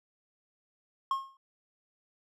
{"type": "tone with exponential decay", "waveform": "triangle", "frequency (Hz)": 1078, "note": "C#6", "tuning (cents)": -49, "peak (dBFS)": -22, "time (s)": [1.11, 1.37], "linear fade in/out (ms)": 2, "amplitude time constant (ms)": 56, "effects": []}